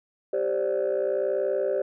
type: chord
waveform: sine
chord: G suspended fourth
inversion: none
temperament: equal with one note detuned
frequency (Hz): 392 / 526.6 / 587.3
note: G4 / C5 / D5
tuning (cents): 0 / +11 / 0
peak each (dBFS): -26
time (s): 0.33-1.82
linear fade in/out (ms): 5
effects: tanh soft clip ceiling -18 dBFS